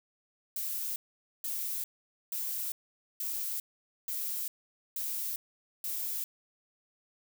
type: noise bursts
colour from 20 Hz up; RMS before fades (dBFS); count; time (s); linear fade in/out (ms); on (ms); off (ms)
violet; -35; 7; 0.56-6.24; 2; 400; 480
effects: none